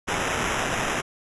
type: noise with sample-and-hold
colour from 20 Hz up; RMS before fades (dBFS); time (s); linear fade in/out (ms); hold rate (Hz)
violet; -26; 0.07-1.02; 20; 4410
effects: resampled to 24000 Hz